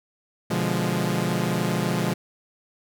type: chord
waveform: sawtooth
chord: B diminished seventh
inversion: none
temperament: equal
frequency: 123.47 / 146.83 / 174.61 / 207.7 Hz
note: B2 / D3 / F3 / Ab3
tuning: 0 / 0 / 0 / 0 cents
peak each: -25 / -26 / -22 / -24 dBFS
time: 0.5-2.14 s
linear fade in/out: 10 ms
effects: none